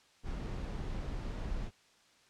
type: noise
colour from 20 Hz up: brown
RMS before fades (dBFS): -38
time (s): 0.23-1.71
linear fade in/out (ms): 50
effects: white hiss -65 dBFS RMS until 2.29 s + low-pass 6000 Hz 12 dB/octave